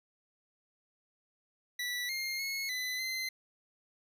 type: tone with pitch steps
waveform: 25% pulse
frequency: 1962 / 2124 / 2179 / 2008 / 2061 Hz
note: B6 / C7 / C#7 / B6 / C7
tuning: -12 / +25 / -30 / +28 / -27 cents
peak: -30 dBFS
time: 1.79-3.29 s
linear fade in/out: 5 ms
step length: 300 ms
effects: none